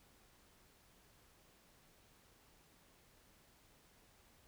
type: silence
effects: pink hiss -68 dBFS RMS until 4.47 s